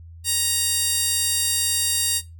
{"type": "tone with high-pass filter", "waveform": "15% pulse", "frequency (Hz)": 938, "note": "A#5", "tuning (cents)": 11, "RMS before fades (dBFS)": -22, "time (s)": [0.24, 2.22], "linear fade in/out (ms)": 50, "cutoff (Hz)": 6200, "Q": 1.7, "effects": ["noise-tail reverb RT60 0.2 s tail -17 dB re dry", "added 83 Hz sine -39 dBFS peak until 2.39 s"]}